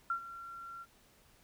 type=tone with ADSR envelope; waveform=sine; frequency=1369 Hz; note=F6; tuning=35 cents flat; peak=-29 dBFS; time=0.1-0.86 s; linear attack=3 ms; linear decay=91 ms; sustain=-15 dB; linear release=45 ms; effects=pink hiss -65 dBFS RMS until 1.43 s